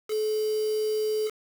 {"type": "tone with quantisation", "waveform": "sine", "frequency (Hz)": 430.4, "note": "A4", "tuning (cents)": -38, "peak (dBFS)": -24, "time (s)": [0.08, 1.31], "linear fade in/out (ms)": 50, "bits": 6, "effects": []}